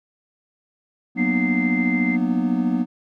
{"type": "chord", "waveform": "triangle", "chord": "B major seventh", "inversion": "second", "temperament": "equal with one note detuned", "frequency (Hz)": [185, 233.1, 246.9, 304.5], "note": ["F#3", "A#3", "B3", "D#4"], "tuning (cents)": [0, 0, 0, -37], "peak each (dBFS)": [-23, -23, -19, -25], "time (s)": [1.15, 2.86], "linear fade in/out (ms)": 50}
{"type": "tone", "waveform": "sine", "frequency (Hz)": 2084, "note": "C7", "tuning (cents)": -7, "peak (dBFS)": -24, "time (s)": [1.17, 2.17], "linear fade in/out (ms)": 20}
{"effects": []}